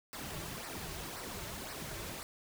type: noise with flanger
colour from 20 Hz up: pink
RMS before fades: -43 dBFS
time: 0.13-2.23 s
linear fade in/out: 0 ms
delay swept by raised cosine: 0.29 to 4.19 ms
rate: 1.9 Hz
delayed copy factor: -0.65
effects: none